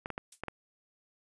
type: clicks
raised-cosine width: 0.5 ms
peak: -21 dBFS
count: 5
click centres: 0.059 / 0.103 / 0.179 / 0.436 / 0.483 s
type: noise with exponential decay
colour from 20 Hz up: violet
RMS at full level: -39 dBFS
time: 0.32-0.41 s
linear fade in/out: 5 ms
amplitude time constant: 19 ms
effects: resampled to 22050 Hz